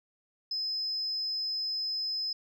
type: tone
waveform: sine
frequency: 5100 Hz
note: D#8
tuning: 42 cents sharp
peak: -29 dBFS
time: 0.51-2.33 s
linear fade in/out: 5 ms
effects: tanh soft clip ceiling -26 dBFS